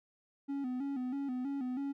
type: tone with vibrato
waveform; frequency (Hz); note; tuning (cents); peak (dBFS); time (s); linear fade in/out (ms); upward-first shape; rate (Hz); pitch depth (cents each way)
triangle; 265; C4; +22; -32; 0.48-1.93; 20; square; 3.1; 89
effects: none